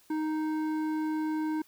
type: tone with hard clipping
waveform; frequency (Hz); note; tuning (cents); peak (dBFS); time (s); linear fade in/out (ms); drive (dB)
sine; 311.1; D#4; 0; -30; 0.1-1.62; 5; 10
effects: white hiss -62 dBFS RMS until 1.67 s